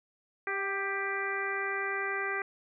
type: harmonic tone with a mistuned harmonic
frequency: 394.4 Hz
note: G4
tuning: 11 cents sharp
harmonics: 1 / 2 / 3 / 4 / 5 / 6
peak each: -37 / -41 / -38 / -36 / -35 / -41 dBFS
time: 0.47-2.42 s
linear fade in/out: 2 ms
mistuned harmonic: 2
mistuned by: -29 cents
effects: none